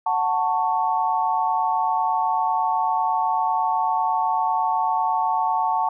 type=chord; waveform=sine; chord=F# minor; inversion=none; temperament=just; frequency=740 / 888 / 1110 Hz; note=F#5 / A5 / C#6; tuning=0 / +16 / +2 cents; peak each=-24 / -21 / -26 dBFS; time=0.06-5.89 s; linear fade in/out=5 ms; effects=none

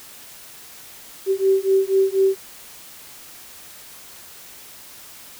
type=beating tone pair; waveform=sine; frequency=383.8 / 387.9 Hz; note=G4 / G4; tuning=-37 / -18 cents; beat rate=4.1 Hz; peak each=-18 dBFS; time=1.26-2.37 s; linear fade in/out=50 ms; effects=white hiss -42 dBFS RMS until 5.39 s

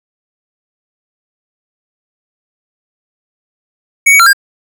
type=tone with pitch steps; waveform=square; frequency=2233 / 2253 / 1368 / 1609 Hz; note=C#7 / C#7 / F6 / G6; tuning=+12 / +28 / -36 / +45 cents; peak=-4 dBFS; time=4.06-4.332 s; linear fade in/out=10 ms; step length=68 ms; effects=none

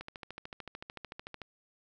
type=click train; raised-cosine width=0.3 ms; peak=-26 dBFS; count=20; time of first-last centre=0.01-1.417 s; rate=13.5 Hz; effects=none

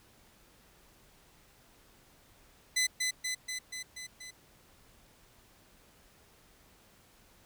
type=tone with echo; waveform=15% pulse; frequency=2015 Hz; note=B6; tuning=34 cents sharp; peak=-20 dBFS; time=2.76-2.87 s; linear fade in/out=10 ms; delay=240 ms; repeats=6; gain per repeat=-3 dB; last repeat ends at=4.31 s; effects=pink hiss -62 dBFS RMS until 7.45 s

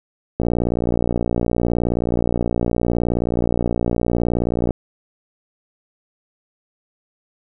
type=click train; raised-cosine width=2 ms; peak=-6 dBFS; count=256; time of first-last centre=0.4-4.707 s; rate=59.2 Hz; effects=none

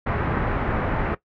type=low-pass noise; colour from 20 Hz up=pink; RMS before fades=-24 dBFS; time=0.06-1.15 s; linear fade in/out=10 ms; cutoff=1900 Hz; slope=24 dB/octave; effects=noise-tail reverb RT60 0.1 s tail -17 dB re dry

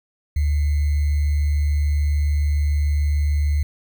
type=tone with sample-and-hold; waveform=sine; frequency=73.42 Hz; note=D2; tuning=in tune; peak=-16 dBFS; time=0.36-3.63 s; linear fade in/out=5 ms; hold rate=2100 Hz; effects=none

